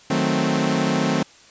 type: chord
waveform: sawtooth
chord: D# diminished seventh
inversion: none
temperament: equal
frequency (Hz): 155.56 / 185 / 220 / 261.6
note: D#3 / F#3 / A3 / C4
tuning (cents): 0 / 0 / 0 / 0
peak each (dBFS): -21 / -21 / -20 / -19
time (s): 0.1-1.23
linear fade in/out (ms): 5
effects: white hiss -49 dBFS RMS until 1.5 s + resampled to 16000 Hz